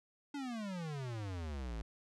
square exponential sweep, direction down, 293.7 to 51.9 Hz, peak -40 dBFS, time 0.34-1.82 s, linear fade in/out 5 ms, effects low-pass 7000 Hz 12 dB/octave

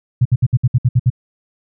sine tone bursts, 123.5 Hz, B2, in tune, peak -8 dBFS, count 9, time 0.21-1.102 s, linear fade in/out 10 ms, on 44 ms, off 62 ms, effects none

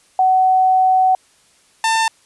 sine / sawtooth tone pair in turn, 750 / 895.8 Hz, F#5 / A5, +23 / +31 cents, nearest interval minor third, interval 308 cents, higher second, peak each -10 dBFS, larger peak neither, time 0.19-1.15 / 1.84-2.08 s, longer first, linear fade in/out 2 ms, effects white hiss -54 dBFS RMS until 2.25 s + resampled to 24000 Hz

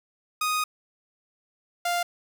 sawtooth tone pair in turn, 1244.5 / 698.5 Hz, D#6 / F5, 0 / 0 cents, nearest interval minor seventh, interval 1000 cents, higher first, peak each -20 dBFS, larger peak neither, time 0.41-0.64 / 1.85-2.03 s, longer first, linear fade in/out 5 ms, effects none

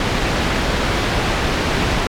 pink low-pass noise, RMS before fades -19 dBFS, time 0-2.07 s, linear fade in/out 2 ms, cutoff 3900 Hz, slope 12 dB/octave, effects AAC 64 kbps

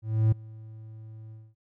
triangle tone with ADSR envelope, 110 Hz, A2, in tune, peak -15 dBFS, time 0.02-1.55 s, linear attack 300 ms, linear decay 7 ms, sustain -24 dB, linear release 230 ms, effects none

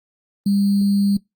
sine tone with sample-and-hold, 200.1 Hz, G3, 36 cents sharp, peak -14 dBFS, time 0.46-1.17 s, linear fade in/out 5 ms, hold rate 4410 Hz, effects noise-tail reverb RT60 0.2 s tail -25 dB re dry + Opus 32 kbps

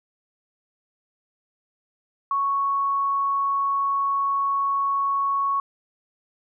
sine tone, 1108.7 Hz, C#6, in tune, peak -20 dBFS, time 2.31-5.6 s, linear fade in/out 2 ms, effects none

